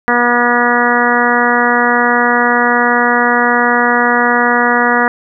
harmonic tone, 241.3 Hz, B3, 40 cents flat, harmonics 1 / 2 / 3 / 4 / 5 / 6 / 7 / 8, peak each -17 / -17 / -17 / -17 / -17 / -17 / -17 / -17 dBFS, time 0.08-5.08 s, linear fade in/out 0 ms, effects none

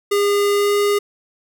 square tone with pitch glide, 406.5 to 408.9 Hz, G#4 to G#4, -37 to -27 cents, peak -15 dBFS, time 0.11-0.99 s, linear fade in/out 10 ms, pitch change +10 cents, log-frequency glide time 0.54-0.73 s, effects none

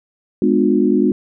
sine chord, G# diminished seventh, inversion none, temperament just, 207.7 / 249.2 / 299 / 358.8 Hz, G#3 / B3 / D4 / F4, 0 / +16 / +31 / +47 cents, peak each -17 dBFS, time 0.42-1.12 s, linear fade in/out 2 ms, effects none

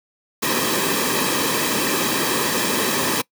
pink noise with comb filter, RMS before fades -20 dBFS, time 0.42-3.22 s, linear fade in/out 10 ms, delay 1.4 ms, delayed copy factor -0.6, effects noise-tail reverb RT60 0.1 s tail -23 dB re dry + high-pass 200 Hz 12 dB/octave

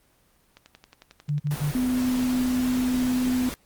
click train, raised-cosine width 0.2 ms, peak -28 dBFS, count 15, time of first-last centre 0.57-1.831 s, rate 11.1 Hz
sine tone bursts, 146.83 Hz, D3, in tune, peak -22 dBFS, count 3, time 1.28-1.72 s, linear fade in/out 20 ms, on 120 ms, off 40 ms
pink noise, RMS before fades -35 dBFS, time 1.51-3.54 s, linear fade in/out 0 ms
sine tone, 252.1 Hz, B3, 36 cents sharp, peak -21 dBFS, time 1.75-3.49 s, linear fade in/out 0 ms
effects pink hiss -63 dBFS RMS until 3.65 s + Opus 24 kbps

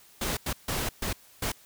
pink noise bursts at uneven times, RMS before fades -30 dBFS, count 5, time 0.21-0.37 / 0.46-0.53 / 0.68-0.89 / 1.02-1.13 / 1.42-1.52 s, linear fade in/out 5 ms, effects white hiss -56 dBFS RMS until 1.65 s

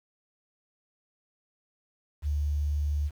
sine tone, 73.42 Hz, D2, in tune, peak -25 dBFS, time 2.22-3.11 s, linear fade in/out 50 ms, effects 9-bit

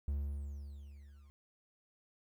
triangle tone with level ramp, 71.1 Hz, C#2, 45 cents sharp, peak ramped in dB -30 to -55 dBFS, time 0.08-1.3 s, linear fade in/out 0 ms, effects 12-bit

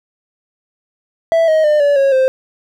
triangle tone with pitch steps, 659.3 / 629.5 / 601.1 / 574 / 548 / 523.3 Hz, E5 / D#5 / D5 / D5 / C#5 / C5, 0 / +20 / +40 / -40 / -20 / 0 cents, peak -7 dBFS, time 1.32-2.28 s, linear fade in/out 0 ms, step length 160 ms, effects none

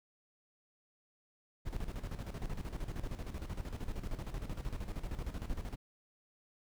brown noise with tremolo, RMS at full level -38 dBFS, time 1.65-5.76 s, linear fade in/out 20 ms, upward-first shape square, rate 13 Hz, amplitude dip 65%, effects none

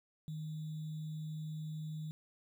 sine tone with sample-and-hold, 155.56 Hz, D#3, in tune, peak -39 dBFS, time 0.28-2.11 s, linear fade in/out 0 ms, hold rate 3675 Hz, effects none

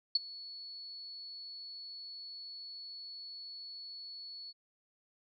sine tone with ADSR envelope, 4407 Hz, C#8, 11 cents flat, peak -22 dBFS, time 0.15-4.53 s, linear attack 5 ms, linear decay 21 ms, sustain -22 dB, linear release 35 ms, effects none

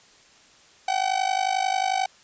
45% pulse tone with amplitude modulation, 760 Hz, F#5, 46 cents sharp, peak -18 dBFS, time 0.88-2.06 s, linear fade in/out 5 ms, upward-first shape sine, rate 51.2 Hz, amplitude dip 85%, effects white hiss -54 dBFS RMS until 2.23 s + resampled to 16000 Hz

